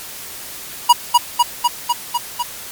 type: tone with echo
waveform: square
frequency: 963 Hz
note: B5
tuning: 44 cents flat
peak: -5 dBFS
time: 0.89-0.93 s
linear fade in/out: 10 ms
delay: 250 ms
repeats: 6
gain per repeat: -2 dB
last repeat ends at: 2.43 s
effects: white hiss -32 dBFS RMS until 2.71 s + MP3 96 kbps